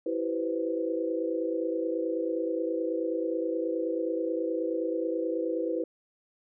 sine chord, C major seventh, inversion first, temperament equal with one note detuned, 329.6 / 385.5 / 493.9 / 523.3 Hz, E4 / G4 / B4 / C5, 0 / -29 / 0 / 0 cents, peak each -31 / -36 / -31 / -36 dBFS, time 0.06-5.84 s, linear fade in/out 5 ms, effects none

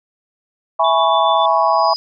sine chord, C# minor seventh, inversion first, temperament equal, 659.3 / 830.6 / 987.8 / 1108.7 Hz, E5 / G#5 / B5 / C#6, 0 / 0 / 0 / 0 cents, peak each -17 dBFS, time 0.79-1.94 s, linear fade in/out 10 ms
sine tone with tremolo, 3492 Hz, A7, 14 cents flat, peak -21 dBFS, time 0.84-1.46 s, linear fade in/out 5 ms, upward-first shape sine, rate 7.1 Hz, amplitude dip 45%
sine tone with exponential growth, 4959 Hz, D#8, 7 cents flat, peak -19 dBFS, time 1.36-1.96 s, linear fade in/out 0 ms, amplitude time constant 130 ms
effects none

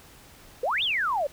sine exponential two-way sweep, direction up then down, 453.2 to 3709 to 536 Hz, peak -23 dBFS, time 0.63-1.27 s, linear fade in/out 5 ms, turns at 0.83 s, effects pink hiss -51 dBFS RMS until 1.32 s

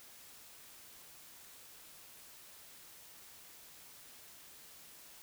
silence, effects white hiss -56 dBFS RMS until 5.22 s

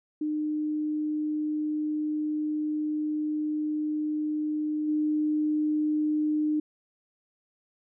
sine tone with level steps, 303.9 Hz, D#4, 41 cents flat, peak -26 / -23 dBFS, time 0.21-6.6 s, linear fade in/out 5 ms, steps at 4.87 s, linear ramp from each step 20 ms, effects none

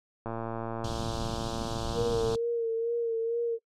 click train, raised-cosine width 1 ms, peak -21 dBFS, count 239, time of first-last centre 0.26-2.348 s, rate 114 Hz
pink band-stop noise, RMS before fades -35 dBFS, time 0.84-2.36 s, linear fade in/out 5 ms, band 270 to 3100 Hz, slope 48 dB/octave
sine tone with vibrato, 461.8 Hz, A#4, 16 cents flat, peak -26 dBFS, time 1.93-3.59 s, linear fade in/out 50 ms, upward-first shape sine, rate 2.2 Hz, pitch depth 37 cents each way
effects noise-tail reverb RT60 0.1 s tail -21 dB re dry + low-pass 5000 Hz 12 dB/octave

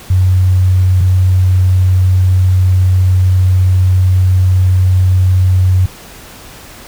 sine tone pair in turn, 92.5 / 92.5 Hz, F#2 / F#2, 0 / 0 cents, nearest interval unison, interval 0 cents, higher neither, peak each -6 dBFS, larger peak neither, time 0.1-1.01 / 1.01-5.86 s, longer second, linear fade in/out 5 ms, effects pink hiss -34 dBFS RMS until 6.87 s

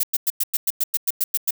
violet noise bursts, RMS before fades -20 dBFS, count 12, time 0-1.508 s, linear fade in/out 5 ms, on 34 ms, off 100 ms, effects none

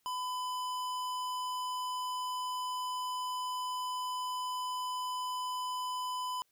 sine tone with hard clipping, 1004 Hz, B5, 28 cents sharp, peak -36 dBFS, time 0.06-6.42 s, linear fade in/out 0 ms, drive 18 dB, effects white hiss -75 dBFS RMS until 6.51 s

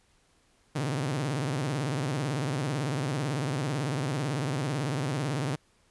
sawtooth tone with vibrato, 139.3 Hz, C#3, 9 cents sharp, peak -24 dBFS, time 0.75-5.56 s, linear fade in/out 10 ms, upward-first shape sine, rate 18 Hz, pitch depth 210 cents each way, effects pink hiss -66 dBFS RMS until 5.9 s + resampled to 24000 Hz

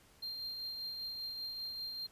triangle tone with tremolo, 4186 Hz, C8, in tune, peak -37 dBFS, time 0.22-2.07 s, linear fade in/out 10 ms, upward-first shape triangle, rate 5.1 Hz, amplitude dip 35%, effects pink hiss -64 dBFS RMS until 2.11 s + resampled to 32000 Hz

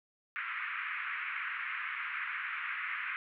white band-pass noise, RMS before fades -38 dBFS, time 0.36-3.16 s, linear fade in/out 0 ms, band 1200 to 2400 Hz, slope 48 dB/octave, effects none

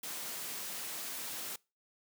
white high-pass noise, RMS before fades -41 dBFS, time 0.03-1.56 s, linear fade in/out 5 ms, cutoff 140 Hz, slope 24 dB/octave, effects noise-tail reverb RT60 0.3 s tail -25 dB re dry

